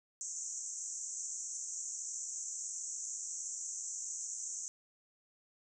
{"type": "band-pass noise", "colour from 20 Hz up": "white", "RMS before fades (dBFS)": -42, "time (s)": [0.21, 4.68], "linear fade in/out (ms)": 0, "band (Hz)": [6000, 7700], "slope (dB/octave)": 96, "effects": []}